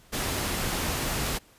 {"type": "noise", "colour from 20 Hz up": "pink", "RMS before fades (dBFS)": -29, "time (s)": [0.12, 1.39], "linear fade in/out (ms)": 20, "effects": ["pink hiss -57 dBFS RMS until 1.58 s", "resampled to 32000 Hz"]}